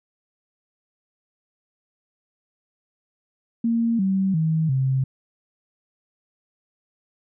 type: tone with pitch steps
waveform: sine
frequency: 230.9 / 191.93 / 159.54 / 132.62 Hz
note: A#3 / G3 / D#3 / C3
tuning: -16 / -36 / +44 / +24 cents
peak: -18 dBFS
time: 3.64-5.04 s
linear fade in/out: 5 ms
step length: 350 ms
effects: none